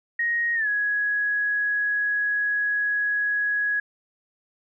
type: tone with pitch glide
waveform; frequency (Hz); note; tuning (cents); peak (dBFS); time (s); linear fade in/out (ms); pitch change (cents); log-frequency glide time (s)
sine; 1875 to 1670.4; A#6 to G#6; +10 to +10; -21; 0.19-3.8; 5; -200; 0.55-0.68
effects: none